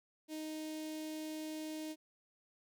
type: tone with notch filter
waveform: sawtooth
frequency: 311.1 Hz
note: D#4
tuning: in tune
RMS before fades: -43 dBFS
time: 0.28-1.96 s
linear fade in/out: 50 ms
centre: 1300 Hz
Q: 0.63
effects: none